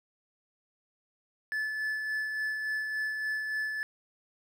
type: tone with tremolo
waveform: triangle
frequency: 1734 Hz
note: A6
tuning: 26 cents flat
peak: -27 dBFS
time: 1.52-3.83 s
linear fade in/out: 0 ms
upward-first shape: sine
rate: 3.5 Hz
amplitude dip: 35%
effects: none